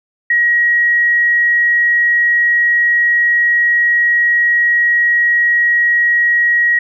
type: tone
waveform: sine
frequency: 1900 Hz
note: A#6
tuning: 33 cents sharp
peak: -9 dBFS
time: 0.3-6.79 s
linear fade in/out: 5 ms
effects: none